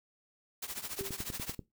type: noise with tremolo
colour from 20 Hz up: white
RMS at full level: -37 dBFS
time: 0.62-1.55 s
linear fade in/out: 5 ms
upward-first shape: triangle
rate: 14 Hz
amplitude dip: 90%
type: tone with exponential decay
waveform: sine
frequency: 392 Hz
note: G4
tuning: in tune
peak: -34 dBFS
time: 0.99-1.27 s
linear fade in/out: 1 ms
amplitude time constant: 59 ms
type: click train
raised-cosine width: 3 ms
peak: -27 dBFS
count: 7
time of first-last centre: 1.01-1.593 s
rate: 10.3 Hz
effects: noise-tail reverb RT60 0.2 s tail -18 dB re dry